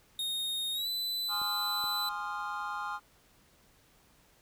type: tone with pitch glide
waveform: 45% pulse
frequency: 3711 to 4000 Hz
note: A#7 to B7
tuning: -9 to +21 cents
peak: -31 dBFS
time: 0.19-2.09 s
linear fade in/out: 2 ms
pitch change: +130 cents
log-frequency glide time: 0.73-0.88 s
type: chord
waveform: triangle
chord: F minor seventh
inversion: first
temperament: equal with one note detuned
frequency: 830.6 / 1046.5 / 1227.4 / 1396.9 Hz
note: Ab5 / C6 / Eb6 / F6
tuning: 0 / 0 / -24 / 0 cents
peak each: -38 dBFS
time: 1.28-3 s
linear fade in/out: 50 ms
type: clicks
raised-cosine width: 2 ms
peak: -36 dBFS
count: 2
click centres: 1.417 / 1.84 s
effects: pink hiss -64 dBFS RMS until 4.41 s